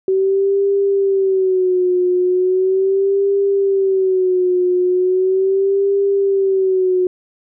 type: tone with vibrato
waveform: sine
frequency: 378.8 Hz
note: F#4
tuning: 41 cents sharp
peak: -12 dBFS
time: 0.08-7.07 s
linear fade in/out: 2 ms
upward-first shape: sine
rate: 0.38 Hz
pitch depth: 84 cents each way
effects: none